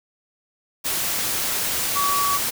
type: tone in noise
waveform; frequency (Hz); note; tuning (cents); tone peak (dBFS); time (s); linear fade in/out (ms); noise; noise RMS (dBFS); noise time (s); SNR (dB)
sine; 1136; C#6; +42; -20; 1.95-2.38; 20; white; -24; 0.84-2.51; +1
effects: none

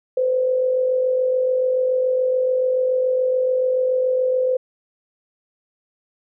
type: tone with amplitude modulation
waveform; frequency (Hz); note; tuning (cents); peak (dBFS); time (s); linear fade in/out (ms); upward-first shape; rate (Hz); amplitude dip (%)
sine; 511; C5; -41; -14; 0.17-4.57; 5; sine; 47; 45
effects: none

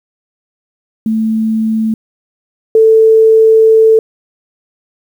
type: tone pair in turn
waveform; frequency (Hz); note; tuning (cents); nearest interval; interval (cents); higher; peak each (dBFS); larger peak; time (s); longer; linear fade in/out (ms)
sine; 220.9 / 443.3; A3 / A4; +7 / +13; octave; 1206; second; -10 / -3; second; 1.06-1.94 / 2.75-3.99; second; 2
effects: 7-bit

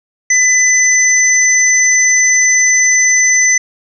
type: tone pair together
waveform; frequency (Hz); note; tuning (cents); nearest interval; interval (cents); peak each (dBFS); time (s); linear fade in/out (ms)
sine; 2006 / 6078; B6 / F#8; +26 / +46; octave + perfect fifth; 1920; -10; 0.3-3.58; 5
effects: none

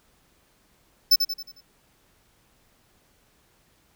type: tone with echo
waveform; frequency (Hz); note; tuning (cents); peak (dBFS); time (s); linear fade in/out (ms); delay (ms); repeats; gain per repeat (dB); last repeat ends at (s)
square; 5274; E8; 0; -13; 1.11-1.16; 10; 90; 5; -7; 1.61
effects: pink hiss -63 dBFS RMS until 3.95 s

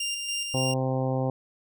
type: tone with tremolo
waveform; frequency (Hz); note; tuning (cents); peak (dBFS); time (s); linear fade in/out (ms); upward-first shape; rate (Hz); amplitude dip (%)
20% pulse; 2794; F7; 0; -23; 0-0.74; 5; square; 3.5; 35
type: harmonic tone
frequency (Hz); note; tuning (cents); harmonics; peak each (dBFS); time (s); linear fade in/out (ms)
130.81; C3; 0; 1 / 2 / 3 / 4 / 5 / 6 / 7 / 8; -27 / -31 / -36 / -30 / -38 / -35 / -41 / -45; 0.54-1.3; 2
effects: none

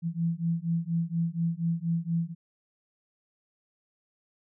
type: beating tone pair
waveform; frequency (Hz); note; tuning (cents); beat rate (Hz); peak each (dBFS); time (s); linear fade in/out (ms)
sine; 165.3 / 169.5; E3 / E3; +5 / +49; 4.2; -29 / -29; 0.02-2.35; 50
effects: none

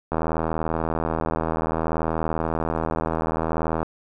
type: click train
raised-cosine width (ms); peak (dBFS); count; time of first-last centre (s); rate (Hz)
1; -10; 300; 0.12-3.83; 80.6
effects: none

